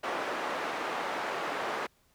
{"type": "band-pass noise", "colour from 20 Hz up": "white", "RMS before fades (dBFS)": -34, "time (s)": [0.03, 1.87], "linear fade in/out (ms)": 10, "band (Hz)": [360, 1300], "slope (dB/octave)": 12, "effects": ["pink hiss -68 dBFS RMS until 2.14 s"]}